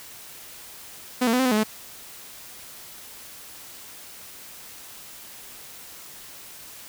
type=tone with pitch steps; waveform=sawtooth; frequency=251.2 / 227.2 / 251.2 / 261.6 / 252 / 212.6 / 216.5 Hz; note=B3 / A#3 / B3 / C4 / B3 / G#3 / A3; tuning=+30 / -44 / +30 / 0 / +35 / +41 / -28 cents; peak=-15 dBFS; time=1.21-1.637 s; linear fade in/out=10 ms; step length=61 ms; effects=white hiss -43 dBFS RMS until 6.88 s